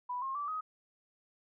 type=tone with pitch steps; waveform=sine; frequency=987.8 / 1071 / 1161.2 / 1259 Hz; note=B5 / C6 / D6 / D#6; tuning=0 / +40 / -20 / +20 cents; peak=-34 dBFS; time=0.09-0.61 s; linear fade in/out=10 ms; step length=130 ms; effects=none